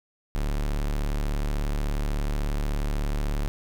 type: tone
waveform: 45% pulse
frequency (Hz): 36.47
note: D1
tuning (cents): -11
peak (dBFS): -24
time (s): 0.35-3.48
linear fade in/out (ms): 0
effects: none